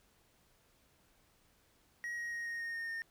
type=tone with pitch steps; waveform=triangle; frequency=1898 / 1886 / 1874 / 1862.2 / 1850.4 / 1838.6 / 1827 Hz; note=A#6 / A#6 / A#6 / A#6 / A#6 / A#6 / A#6; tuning=+31 / +20 / +9 / -2 / -13 / -24 / -35 cents; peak=-36 dBFS; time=2.04-3.02 s; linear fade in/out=0 ms; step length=140 ms; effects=pink hiss -70 dBFS RMS until 3.1 s